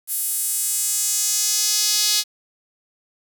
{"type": "tone with high-pass filter sweep", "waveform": "sawtooth", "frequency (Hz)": 420, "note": "G#4", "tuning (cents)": 19, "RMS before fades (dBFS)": -21, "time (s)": [0.07, 2.24], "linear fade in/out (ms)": 50, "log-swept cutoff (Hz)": [11000, 4400], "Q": 2.1, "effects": ["7-bit"]}